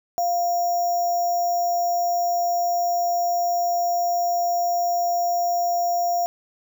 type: tone with sample-and-hold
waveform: sine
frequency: 698.5 Hz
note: F5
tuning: in tune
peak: -19 dBFS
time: 0.18-6.26 s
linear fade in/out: 0 ms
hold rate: 6300 Hz
effects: none